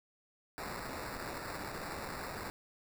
white noise with sample-and-hold, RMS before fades -42 dBFS, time 0.58-2.5 s, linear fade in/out 0 ms, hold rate 3150 Hz, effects none

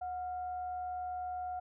sine tone with frequency modulation, 729 Hz, F#5, 26 cents flat, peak -36 dBFS, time 0.01-1.6 s, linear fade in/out 10 ms, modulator 655 Hz, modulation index 0.22, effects none

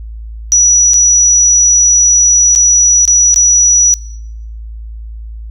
sine tone with dropouts, 5870 Hz, F#8, 15 cents flat, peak -4 dBFS, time 0.52-3.94 s, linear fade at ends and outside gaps 0 ms, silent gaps 0.935-0.941 / 2.551-2.559 / 3.053-3.077 / 3.343-3.36 s, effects noise-tail reverb RT60 0.8 s tail -24 dB re dry + added 55 Hz sine -23 dBFS peak until 5.5 s

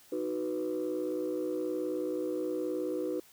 sine chord, B major, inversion first, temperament equal, 311.1 / 370 / 493.9 Hz, D#4 / F#4 / B4, 0 / 0 / 0 cents, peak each -34 dBFS, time 0.12-3.2 s, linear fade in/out 5 ms, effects tanh soft clip ceiling -25 dBFS + white hiss -59 dBFS RMS until 3.32 s

